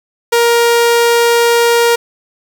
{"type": "tone", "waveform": "sawtooth", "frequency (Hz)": 470, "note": "A#4", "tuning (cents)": 14, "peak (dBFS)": -4, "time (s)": [0.32, 1.96], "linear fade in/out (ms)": 10, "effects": []}